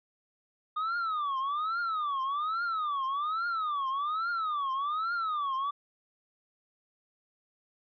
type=tone with vibrato; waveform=triangle; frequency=1219 Hz; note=D#6; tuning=36 cents flat; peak=-27 dBFS; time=0.76-5.71 s; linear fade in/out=10 ms; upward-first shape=triangle; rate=1.2 Hz; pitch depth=270 cents each way; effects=resampled to 11025 Hz